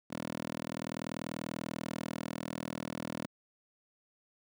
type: tone with high-pass filter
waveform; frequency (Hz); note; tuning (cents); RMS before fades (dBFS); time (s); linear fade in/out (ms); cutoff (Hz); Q
10% pulse; 40.35; E1; -36; -40; 0.1-3.27; 10; 240; 1.2
effects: none